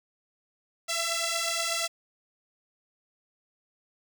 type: beating tone pair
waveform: 5% pulse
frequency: 666 / 674.3 Hz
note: E5 / E5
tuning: +18 / +39 cents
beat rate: 8.3 Hz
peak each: -19 dBFS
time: 0.88-1.88 s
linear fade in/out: 20 ms
effects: none